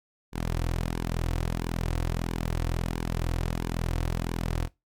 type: tone with flanger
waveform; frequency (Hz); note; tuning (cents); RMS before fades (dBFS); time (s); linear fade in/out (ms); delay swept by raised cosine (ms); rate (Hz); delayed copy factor
sawtooth; 41.92; E1; +30; -29; 0.32-4.69; 50; 1.5 to 5; 1.5; -0.55
effects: noise-tail reverb RT60 0.2 s tail -20 dB re dry + MP3 96 kbps